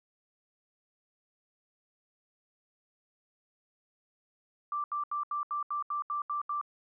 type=tone bursts; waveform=sine; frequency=1174.7 Hz; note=D6; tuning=in tune; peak=-30 dBFS; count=10; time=4.72-6.613 s; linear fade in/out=2 ms; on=120 ms; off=77 ms; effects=none